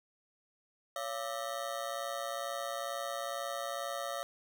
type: ring-modulated tone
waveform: 25% pulse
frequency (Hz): 622.3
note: D#5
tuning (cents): 0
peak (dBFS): -29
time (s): 0.96-4.23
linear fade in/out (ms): 0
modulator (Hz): 61.1
effects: none